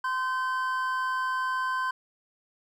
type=tone pair together; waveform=triangle; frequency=1033 / 1538.9 Hz; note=C6 / G6; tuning=-22 / -32 cents; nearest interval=perfect fifth; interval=690 cents; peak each=-26 / -29 dBFS; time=0.04-1.91 s; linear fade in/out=5 ms; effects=none